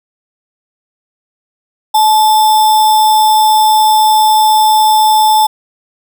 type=tone with sample-and-hold; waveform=sine; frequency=863 Hz; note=A5; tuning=34 cents flat; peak=-5 dBFS; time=1.94-5.47 s; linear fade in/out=10 ms; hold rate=4410 Hz; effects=none